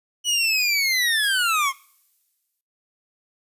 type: linear sweep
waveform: 25% pulse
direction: down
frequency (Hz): 2960 to 1046.5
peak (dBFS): -15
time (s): 0.24-1.73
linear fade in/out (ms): 50
type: noise with exponential decay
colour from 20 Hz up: violet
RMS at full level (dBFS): -35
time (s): 1.23-2.61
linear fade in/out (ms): 2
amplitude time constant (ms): 300
effects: noise-tail reverb RT60 0.5 s tail -21 dB re dry + resampled to 32000 Hz